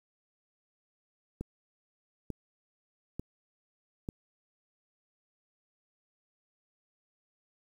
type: click train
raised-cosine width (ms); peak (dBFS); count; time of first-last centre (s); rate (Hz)
3; -23; 4; 1.41-4.089; 1.12
effects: 9-bit